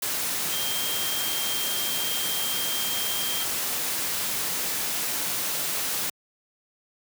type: tone in noise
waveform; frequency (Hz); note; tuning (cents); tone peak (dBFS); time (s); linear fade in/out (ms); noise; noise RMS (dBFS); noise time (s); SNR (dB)
sine; 3186; G7; +27; -31; 0.52-3.44; 5; white; -28; 0.02-6.1; -6
effects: high-pass 100 Hz 12 dB/octave